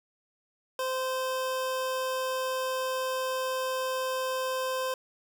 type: tone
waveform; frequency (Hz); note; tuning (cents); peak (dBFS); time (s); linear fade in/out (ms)
25% pulse; 518; C5; -17; -25; 0.79-4.94; 2
effects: none